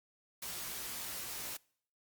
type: noise with comb filter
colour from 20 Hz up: white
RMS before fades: -42 dBFS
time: 0.42-1.57 s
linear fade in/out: 5 ms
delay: 17 ms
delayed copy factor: +0.9
effects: noise-tail reverb RT60 0.6 s tail -25 dB re dry + Opus 48 kbps